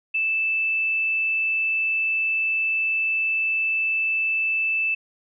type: tone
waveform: sine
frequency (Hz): 2637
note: E7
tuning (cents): 0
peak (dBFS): -20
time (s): 0.14-4.95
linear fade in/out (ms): 10
effects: none